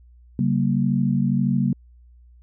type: chord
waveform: sine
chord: G diminished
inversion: second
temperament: equal with one note detuned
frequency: 138.59 / 191.3 / 233.1 Hz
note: Db3 / G3 / Bb3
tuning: 0 / -42 / 0 cents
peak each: -22 dBFS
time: 0.39-1.73 s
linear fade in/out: 2 ms
effects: added 60 Hz sine -47 dBFS peak until 2.42 s